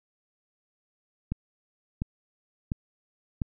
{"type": "click train", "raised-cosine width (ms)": 5, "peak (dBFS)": -16, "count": 4, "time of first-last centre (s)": [1.32, 3.418], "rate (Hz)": 1.43, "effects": []}